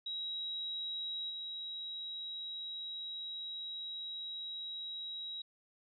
sine tone with level steps, 3845 Hz, B7, 47 cents flat, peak -37 / -40 dBFS, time 0.06-5.42 s, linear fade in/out 5 ms, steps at 1.29 s, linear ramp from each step 20 ms, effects none

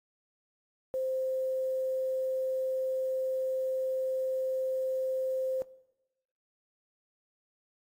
sine tone with quantisation, 522 Hz, C5, 4 cents flat, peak -29 dBFS, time 0.94-5.62 s, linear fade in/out 0 ms, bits 9, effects noise-tail reverb RT60 1.0 s tail -20 dB re dry + AAC 48 kbps

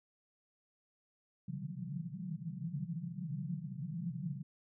white band-pass noise, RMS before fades -41 dBFS, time 1.48-4.43 s, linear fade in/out 5 ms, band 130 to 190 Hz, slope 96 dB/octave, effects none

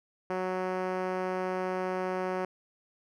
5% pulse tone with band-pass filter, 185 Hz, F#3, in tune, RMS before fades -32 dBFS, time 0.3-2.45 s, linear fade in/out 2 ms, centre 390 Hz, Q 0.92, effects none

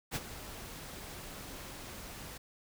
pink noise with ADSR envelope, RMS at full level -34 dBFS, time 0.11-2.38 s, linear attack 44 ms, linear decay 39 ms, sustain -12 dB, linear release 10 ms, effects none

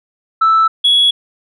sine tone pair in turn, 1318.5 / 3359 Hz, E6 / G#7, 0 / +19 cents, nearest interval octave + major third, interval 1619 cents, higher second, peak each -6 dBFS, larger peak neither, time 0.41-0.68 / 0.84-1.11 s, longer neither, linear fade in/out 10 ms, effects tanh soft clip ceiling -5 dBFS

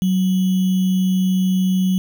sine tone with sample-and-hold, 186.5 Hz, F#3, 14 cents sharp, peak -14 dBFS, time 0.02-1.98 s, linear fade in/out 0 ms, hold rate 3150 Hz, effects none

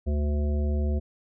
harmonic tone, 73.42 Hz, D2, in tune, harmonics 1 / 3 / 5 / 7 / 9, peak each -23 / -33 / -37 / -40 / -42 dBFS, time 0.06-1 s, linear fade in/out 20 ms, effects none

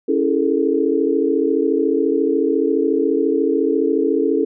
sine chord, A major seventh, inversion first, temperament equal with one note detuned, 277.2 / 329.6 / 415.3 / 449.5 Hz, C#4 / E4 / G#4 / A4, 0 / 0 / 0 / +37 cents, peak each -20 dBFS, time 0.08-4.45 s, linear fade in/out 10 ms, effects none

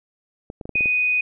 clicks, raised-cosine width 2 ms, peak -20 dBFS, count 7, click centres 0.501 / 0.612 / 0.655 / 0.693 / 0.756 / 0.808 / 0.858 s
sine tone, 2489 Hz, D#7, in tune, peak -17 dBFS, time 0.75-1.21 s, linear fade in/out 5 ms
effects none

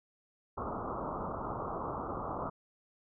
white low-pass noise, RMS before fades -38 dBFS, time 0.57-2.5 s, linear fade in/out 10 ms, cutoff 1300 Hz, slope 96 dB/octave, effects none

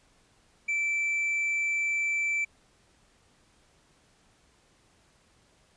triangle tone, 2329 Hz, D7, 15 cents flat, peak -24 dBFS, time 0.68-2.45 s, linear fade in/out 10 ms, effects pink hiss -64 dBFS RMS until 5.76 s + resampled to 22050 Hz

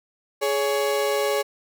35% pulse tone pair together, 418 / 560 Hz, G#4 / C#5, +11 / +18 cents, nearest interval perfect fourth, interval 507 cents, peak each -22 dBFS, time 0.41-1.43 s, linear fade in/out 20 ms, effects none

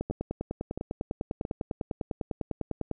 two click trains, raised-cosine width 2 ms, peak -20 / -18 dBFS, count 3 / 30, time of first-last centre 0.1-1.451 / 0.01-2.913 s, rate 1.48 / 9.99 Hz, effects none

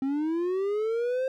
triangle linear sweep, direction up, 263.1 to 530 Hz, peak -23 dBFS, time 0.02-1.28 s, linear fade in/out 2 ms, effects none

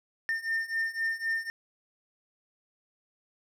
triangle beating tone pair, 1808 / 1811.9 Hz, A6 / A#6, +47 / -50 cents, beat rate 3.9 Hz, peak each -31 / -29 dBFS, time 0.29-1.5 s, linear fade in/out 0 ms, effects none

